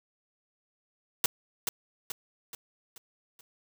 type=noise with echo; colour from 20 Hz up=white; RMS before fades=-24 dBFS; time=1.24-1.26 s; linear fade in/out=2 ms; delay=430 ms; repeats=5; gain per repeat=-6 dB; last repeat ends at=3.41 s; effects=none